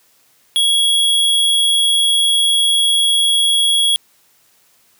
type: tone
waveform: square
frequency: 3328 Hz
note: G#7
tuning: 3 cents sharp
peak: -12 dBFS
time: 0.56-3.96 s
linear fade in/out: 0 ms
effects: white hiss -55 dBFS RMS until 4.99 s + high-pass 80 Hz 12 dB/octave